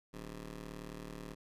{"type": "ring-modulated tone", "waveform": "15% pulse", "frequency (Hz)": 110.4, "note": "A2", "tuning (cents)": 6, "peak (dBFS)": -35, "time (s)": [0.13, 1.35], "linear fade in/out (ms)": 20, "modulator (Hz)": 74.4, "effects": ["resampled to 32000 Hz"]}